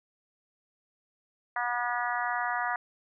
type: harmonic tone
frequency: 242.3 Hz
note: B3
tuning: 33 cents flat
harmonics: 3 / 4 / 5 / 6 / 7 / 8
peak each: -33 / -34 / -35 / -36 / -36 / -37 dBFS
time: 1.56-2.76 s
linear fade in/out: 2 ms
effects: none